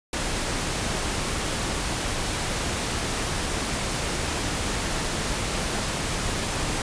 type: noise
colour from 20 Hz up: pink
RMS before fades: -27 dBFS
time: 0.13-6.82 s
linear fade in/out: 2 ms
effects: resampled to 22050 Hz